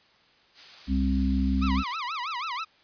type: noise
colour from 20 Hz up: blue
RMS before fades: -40 dBFS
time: 0.54-1.99 s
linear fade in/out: 50 ms
type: harmonic tone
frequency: 66.3 Hz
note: C2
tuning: 23 cents sharp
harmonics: 1 / 3 / 4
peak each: -25 / -27 / -27 dBFS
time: 0.87-1.84 s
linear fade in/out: 50 ms
type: tone with vibrato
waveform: sawtooth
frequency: 1130 Hz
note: C#6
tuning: 33 cents sharp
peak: -26 dBFS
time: 1.61-2.65 s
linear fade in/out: 20 ms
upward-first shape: sine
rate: 6.2 Hz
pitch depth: 290 cents each way
effects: white hiss -60 dBFS RMS until 2.83 s + resampled to 11025 Hz